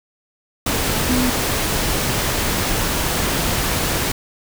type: tone in noise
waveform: sine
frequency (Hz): 251.4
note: B3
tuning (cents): +31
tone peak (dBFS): -17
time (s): 1.09-1.3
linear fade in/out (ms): 5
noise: pink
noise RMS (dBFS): -20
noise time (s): 0.66-4.12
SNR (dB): 0
effects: none